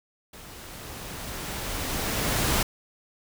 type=noise with level ramp; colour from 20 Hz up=pink; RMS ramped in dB=-45 to -23 dBFS; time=0.33-2.63 s; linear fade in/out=5 ms; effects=none